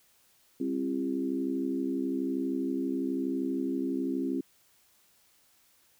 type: harmonic tone with a mistuned harmonic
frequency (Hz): 66.7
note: C2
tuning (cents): +34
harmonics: 3 / 4 / 5 / 6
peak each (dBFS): -39 / -30 / -34 / -39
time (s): 0.6-4.41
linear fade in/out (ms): 5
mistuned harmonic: 5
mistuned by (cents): +29
effects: white hiss -65 dBFS RMS until 5.99 s